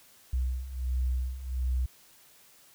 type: beating tone pair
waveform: sine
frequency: 62.3 / 63.7 Hz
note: B1 / C2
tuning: +16 / -46 cents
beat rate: 1.4 Hz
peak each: -33 / -29 dBFS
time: 0.33-1.86 s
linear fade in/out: 5 ms
effects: white hiss -58 dBFS RMS until 2.74 s